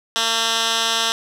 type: tone with band-pass filter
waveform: 10% pulse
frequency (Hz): 227.3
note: A#3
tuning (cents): -43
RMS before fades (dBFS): -20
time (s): 0.16-1.12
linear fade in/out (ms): 0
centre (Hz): 4100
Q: 1.2
effects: none